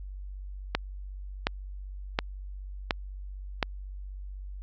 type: click train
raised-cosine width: 0.3 ms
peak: -8 dBFS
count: 5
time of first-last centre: 0.75-3.628 s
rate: 1.39 Hz
effects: added 48 Hz sine -37 dBFS peak until 4.62 s + resampled to 16000 Hz